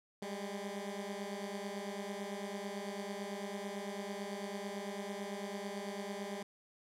15% pulse beating tone pair, 197.3 / 206.3 Hz, G3 / G#3, +11 / -11 cents, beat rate 9 Hz, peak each -36 / -37 dBFS, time 0.22-6.43 s, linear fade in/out 5 ms, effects low-pass 11000 Hz 12 dB/octave

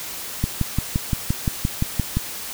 click train, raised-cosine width 5 ms, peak -7 dBFS, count 11, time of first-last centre 0.44-2.17 s, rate 5.78 Hz, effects white hiss -32 dBFS RMS until 2.53 s

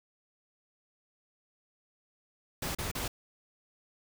pink noise bursts, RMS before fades -35 dBFS, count 3, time 2.62-3.08 s, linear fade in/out 5 ms, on 130 ms, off 35 ms, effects none

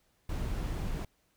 brown noise, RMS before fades -34 dBFS, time 0.29-1.05 s, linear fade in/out 5 ms, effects pink hiss -72 dBFS RMS until 1.36 s

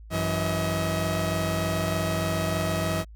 sawtooth tone cluster, 94.6 / 165.9 / 637 Hz, F#2 / E3 / D#5, +39 / +11 / +41 cents, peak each -25 dBFS, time 0.1-3.05 s, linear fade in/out 50 ms, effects added 54 Hz sine -42 dBFS peak until 3.15 s

